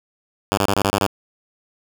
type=tone bursts; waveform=5% pulse; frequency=99.5 Hz; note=G2; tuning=26 cents sharp; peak=-5 dBFS; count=7; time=0.52-1.065 s; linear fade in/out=0 ms; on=53 ms; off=29 ms; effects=none